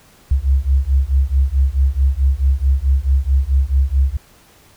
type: beating tone pair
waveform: sine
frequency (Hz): 65.41 / 70.01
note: C2 / C#2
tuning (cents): 0 / +18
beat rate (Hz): 4.6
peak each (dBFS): -15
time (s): 0.31-4.17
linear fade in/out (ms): 5
effects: pink hiss -49 dBFS RMS until 4.76 s